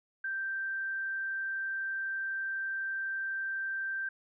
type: tone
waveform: sine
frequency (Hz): 1568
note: G6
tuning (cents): 0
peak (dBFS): -32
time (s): 0.24-4.09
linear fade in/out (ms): 5
effects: none